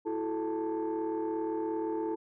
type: tone cluster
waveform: sine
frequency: 330.4 / 367.7 / 435.9 / 885 Hz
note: E4 / F#4 / A4 / A5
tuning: +4 / -11 / -16 / +10 cents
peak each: -32 / -40 / -33 / -38 dBFS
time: 0.05-2.16 s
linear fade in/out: 20 ms
effects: tanh soft clip ceiling -25 dBFS